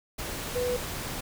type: tone in noise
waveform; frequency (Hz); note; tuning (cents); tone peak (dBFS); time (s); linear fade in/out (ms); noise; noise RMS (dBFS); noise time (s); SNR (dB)
sine; 493.9; B4; 0; -26; 0.55-0.77; 10; pink; -35; 0.18-1.21; +6
effects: none